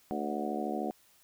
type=harmonic tone with a mistuned harmonic; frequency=73.42 Hz; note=D2; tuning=in tune; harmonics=3 / 4 / 5 / 6 / 7 / 8 / 9 / 10; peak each=-37 / -38 / -39 / -42 / -43 / -42 / -47 / -37 dBFS; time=0.11-0.91 s; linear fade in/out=0 ms; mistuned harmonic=9; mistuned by=-30 cents; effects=white hiss -64 dBFS RMS until 1.23 s